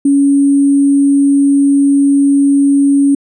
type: tone with sample-and-hold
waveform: sine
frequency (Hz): 280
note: C#4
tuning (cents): +18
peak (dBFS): -6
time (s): 0.05-3.15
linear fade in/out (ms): 5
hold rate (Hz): 8820
effects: resampled to 32000 Hz